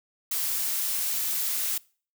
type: noise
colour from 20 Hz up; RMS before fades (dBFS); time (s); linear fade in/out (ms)
blue; -28; 0.31-1.78; 5
effects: noise-tail reverb RT60 0.4 s tail -23 dB re dry